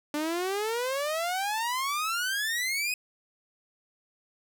sawtooth exponential sweep, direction up, 291.8 to 2541 Hz, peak -24 dBFS, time 0.14-2.94 s, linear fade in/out 2 ms, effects none

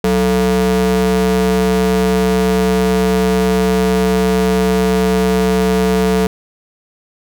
square ring-modulated tone, 126.1 Hz, B2, 36 cents sharp, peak -9 dBFS, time 0.04-6.27 s, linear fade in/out 2 ms, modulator 313 Hz, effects none

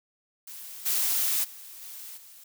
blue noise with level steps, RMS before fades -42 / -26 / -45 / -42 / -50 dBFS, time 0.47-2.44 s, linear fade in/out 5 ms, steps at 0.85 / 1.43 / 1.81 / 2.16 s, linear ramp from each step 20 ms, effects none

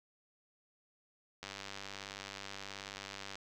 click train, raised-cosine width 0.2 ms, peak -26 dBFS, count 191, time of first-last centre 1.43-3.355 s, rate 98.7 Hz, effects none

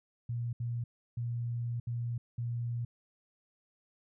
sine tone bursts at uneven times, 118.8 Hz, A#2, 33 cents sharp, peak -32 dBFS, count 5, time 0.29-0.53 / 0.6-0.84 / 1.17-1.8 / 1.87-2.18 / 2.38-2.85 s, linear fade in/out 5 ms, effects none

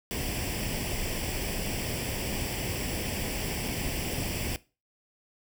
pink noise with comb filter, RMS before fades -32 dBFS, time 0.11-4.56 s, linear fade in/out 0 ms, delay 0.38 ms, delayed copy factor +0.7, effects noise-tail reverb RT60 0.3 s tail -19 dB re dry

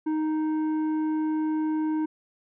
sine tone with tanh clipping, 311.1 Hz, D#4, in tune, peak -25 dBFS, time 0.06-2.06 s, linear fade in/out 10 ms, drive 8 dB, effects none

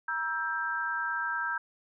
sine chord, E diminished, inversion second, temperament just, 949.3 / 1318.5 / 1582.2 Hz, Bb5 / E6 / G6, +31 / 0 / +16 cents, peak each -36 / -35 / -31 dBFS, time 0.08-1.58 s, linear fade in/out 5 ms, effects none

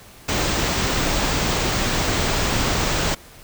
pink band-stop noise, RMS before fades -21 dBFS, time 0.28-3.15 s, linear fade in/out 10 ms, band 8100 to 16000 Hz, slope 48 dB/octave, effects pink hiss -45 dBFS RMS until 3.43 s

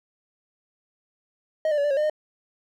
triangle tone with pitch steps, 627 / 595 / 570 / 587 / 546 / 604 / 612 Hz, D#5 / D5 / C#5 / D5 / C#5 / D5 / D#5, +13 / +22 / +48 / -1 / -26 / +48 / -29 cents, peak -18 dBFS, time 1.65-2.098 s, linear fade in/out 2 ms, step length 64 ms, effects none

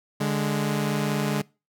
sawtooth tone pair together, 146.64 / 207.7 Hz, D3 / G#3, -2 / 0 cents, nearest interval tritone, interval 602 cents, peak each -22 dBFS, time 0.2-1.42 s, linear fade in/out 10 ms, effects noise-tail reverb RT60 0.3 s tail -24 dB re dry

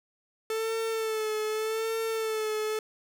45% pulse tone with vibrato, 440 Hz, A4, in tune, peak -28 dBFS, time 0.5-2.79 s, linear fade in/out 2 ms, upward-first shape sine, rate 0.84 Hz, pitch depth 40 cents each way, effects none

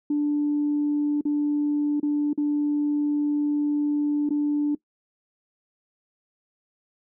sine tone with dropouts, 293.7 Hz, D4, in tune, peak -19 dBFS, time 0.1-4.75 s, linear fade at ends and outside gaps 5 ms, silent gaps 1.211-1.252 / 2-2.029 / 2.332-2.376 / 4.292-4.305 s, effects noise-tail reverb RT60 0.1 s tail -21 dB re dry + tanh soft clip ceiling -16 dBFS

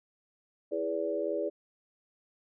sine chord, E dominant seventh, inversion none, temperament equal with one note detuned, 329.6 / 415.3 / 493.9 / 576.2 Hz, E4 / G#4 / B4 / D5, 0 / 0 / 0 / -33 cents, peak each -36 / -34 / -37 / -33 dBFS, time 0.71-1.5 s, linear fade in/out 20 ms, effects none

